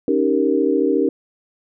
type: chord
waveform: sine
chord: Eb dominant seventh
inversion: third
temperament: equal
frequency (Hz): 277.2 / 311.1 / 392 / 466.2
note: Db4 / Eb4 / G4 / Bb4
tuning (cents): 0 / 0 / 0 / 0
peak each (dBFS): -20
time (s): 0.08-1.09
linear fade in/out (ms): 2
effects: none